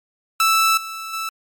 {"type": "tone with level steps", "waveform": "sawtooth", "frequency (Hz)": 1319, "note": "E6", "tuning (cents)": 1, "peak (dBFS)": [-10, -25, -20], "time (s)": [0.4, 1.29], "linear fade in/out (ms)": 2, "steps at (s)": [0.77, 1.13], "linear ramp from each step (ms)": 5, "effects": ["MP3 96 kbps"]}